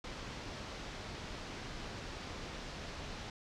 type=low-pass noise; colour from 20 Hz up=pink; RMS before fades=-45 dBFS; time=0.04-3.3 s; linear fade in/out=2 ms; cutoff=5800 Hz; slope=24 dB/octave; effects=none